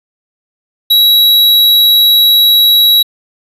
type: tone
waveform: square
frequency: 3881 Hz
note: B7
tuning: 31 cents flat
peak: -5 dBFS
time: 0.9-3.03 s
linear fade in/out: 10 ms
effects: resampled to 32000 Hz